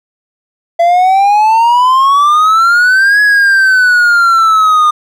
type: exponential two-way sweep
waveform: triangle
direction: up then down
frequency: 673 to 1687 to 1213 Hz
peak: -3 dBFS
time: 0.79-4.91 s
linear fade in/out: 10 ms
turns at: 3.21 s
effects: none